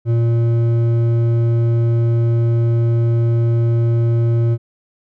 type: tone with hard clipping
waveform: sine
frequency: 116.54 Hz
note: A#2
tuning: in tune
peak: -14 dBFS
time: 0.05-4.58 s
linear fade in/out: 50 ms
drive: 8 dB
effects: none